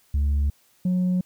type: tone pair in turn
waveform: sine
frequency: 71.6 / 181.83 Hz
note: D2 / F#3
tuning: -43 / -30 cents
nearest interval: octave + major third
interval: 1613 cents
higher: second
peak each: -16 / -17 dBFS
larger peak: first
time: 0.14-0.5 / 0.85-1.21 s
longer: neither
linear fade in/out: 5 ms
effects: tanh soft clip ceiling -18 dBFS + white hiss -61 dBFS RMS until 1.25 s